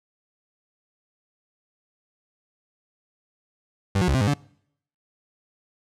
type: tone with pitch steps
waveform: 30% pulse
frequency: 97.8 / 181 / 68.8 / 131.3 / 101.9 / 144 Hz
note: G2 / F#3 / C#2 / C3 / G#2 / D3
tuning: -4 / -38 / -12 / +6 / -32 / -34 cents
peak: -16 dBFS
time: 3.95-4.34 s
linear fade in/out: 5 ms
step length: 65 ms
effects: noise-tail reverb RT60 0.7 s tail -25 dB re dry + low-pass 9000 Hz 12 dB/octave